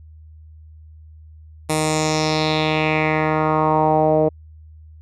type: tone with low-pass filter sweep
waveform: 10% pulse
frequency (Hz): 155.56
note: D#3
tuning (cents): 0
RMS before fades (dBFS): -18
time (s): 1.69-4.29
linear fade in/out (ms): 10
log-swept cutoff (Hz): 10000 to 540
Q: 3.1
effects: added 78 Hz sine -40 dBFS peak until 5.01 s